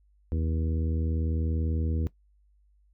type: harmonic tone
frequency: 80.2 Hz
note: E2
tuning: 47 cents flat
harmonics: 1 / 2 / 3 / 4 / 5 / 6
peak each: -26 / -36 / -36 / -39 / -45 / -43 dBFS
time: 0.32-2.07 s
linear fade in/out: 0 ms
effects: noise-tail reverb RT60 0.1 s tail -17 dB re dry + added 50 Hz sine -60 dBFS peak until 2.93 s